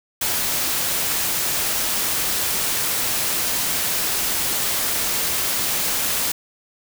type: noise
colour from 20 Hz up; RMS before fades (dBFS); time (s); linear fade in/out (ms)
white; -22; 0.21-6.32; 5
effects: none